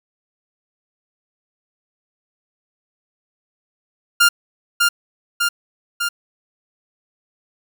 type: tone with echo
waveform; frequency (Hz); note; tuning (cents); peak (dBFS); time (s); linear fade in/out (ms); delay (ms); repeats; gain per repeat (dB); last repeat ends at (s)
sawtooth; 1400; F6; +4; -6; 4.2-4.29; 10; 600; 3; -3; 6.09
effects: none